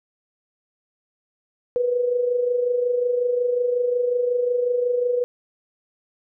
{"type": "tone with amplitude modulation", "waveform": "sine", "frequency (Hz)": 490, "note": "B4", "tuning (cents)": -14, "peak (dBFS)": -16, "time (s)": [1.76, 5.24], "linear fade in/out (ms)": 0, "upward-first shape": "sine", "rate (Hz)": 25.5, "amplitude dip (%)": 55, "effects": []}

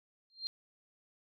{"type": "tone with exponential growth", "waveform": "sine", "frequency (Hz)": 4186, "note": "C8", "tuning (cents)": 0, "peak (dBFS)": -31, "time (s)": [0.3, 0.47], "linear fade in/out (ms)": 0, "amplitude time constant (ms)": 35, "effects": []}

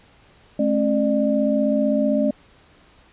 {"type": "tone cluster", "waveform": "sine", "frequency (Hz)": [215.9, 271.5, 598], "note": ["A3", "C#4", "D5"], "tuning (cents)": [-33, -36, 31], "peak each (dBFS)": -21, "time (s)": [0.59, 2.31], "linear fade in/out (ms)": 5, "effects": ["pink hiss -53 dBFS RMS until 3.12 s", "resampled to 8000 Hz"]}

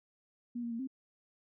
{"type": "tone with pitch steps", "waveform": "sine", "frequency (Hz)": [240.2, 235.2, 230.2, 264.1], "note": ["B3", "A#3", "A#3", "C4"], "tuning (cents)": [-48, 16, -22, 16], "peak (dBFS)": -35, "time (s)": [0.55, 0.874], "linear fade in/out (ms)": 10, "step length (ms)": 81, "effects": []}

